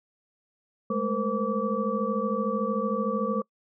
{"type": "tone cluster", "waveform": "sine", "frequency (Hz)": [205.1, 218.4, 467.6, 516, 1153], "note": ["G#3", "A3", "A#4", "C5", "D6"], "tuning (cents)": [-21, -13, 5, -24, -32], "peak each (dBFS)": -31, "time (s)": [0.9, 3.42], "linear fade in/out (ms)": 5, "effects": ["noise-tail reverb RT60 0.1 s tail -25 dB re dry"]}